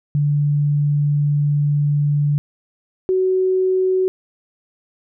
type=tone pair in turn; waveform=sine; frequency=145.9 / 373.9 Hz; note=D3 / F#4; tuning=-11 / +18 cents; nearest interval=octave + major third; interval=1629 cents; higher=second; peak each=-14 dBFS; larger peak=neither; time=0.15-2.38 / 3.09-4.08 s; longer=first; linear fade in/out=0 ms; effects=none